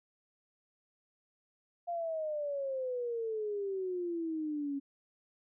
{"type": "exponential sweep", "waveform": "sine", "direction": "down", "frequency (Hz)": [700, 275.2], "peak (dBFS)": -33, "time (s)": [1.87, 4.8], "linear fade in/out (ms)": 20, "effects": []}